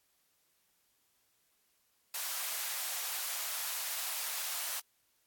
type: high-pass noise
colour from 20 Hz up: white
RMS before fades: -37 dBFS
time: 2.14-4.8 s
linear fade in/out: 5 ms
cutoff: 650 Hz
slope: 24 dB/octave
effects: white hiss -74 dBFS RMS until 5.26 s + AAC 64 kbps